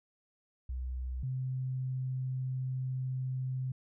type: tone pair in turn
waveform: sine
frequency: 63.3 / 129.56 Hz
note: B1 / C3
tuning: +43 / -17 cents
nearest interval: octave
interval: 1240 cents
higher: second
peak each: -34 / -32 dBFS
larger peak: second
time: 0.69-1.23 / 1.23-3.72 s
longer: second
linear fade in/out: 5 ms
effects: none